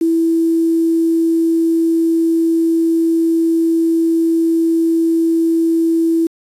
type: tone with quantisation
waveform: sine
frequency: 329.6 Hz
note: E4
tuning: in tune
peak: -11 dBFS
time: 0.01-6.27 s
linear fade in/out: 5 ms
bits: 6
effects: resampled to 32000 Hz